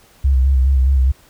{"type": "tone with vibrato", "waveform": "sine", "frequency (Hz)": 66.3, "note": "C2", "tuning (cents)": 23, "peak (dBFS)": -10, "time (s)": [0.24, 1.12], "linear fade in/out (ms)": 10, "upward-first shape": "square", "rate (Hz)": 4.8, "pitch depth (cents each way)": 47, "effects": ["pink hiss -50 dBFS RMS until 1.29 s"]}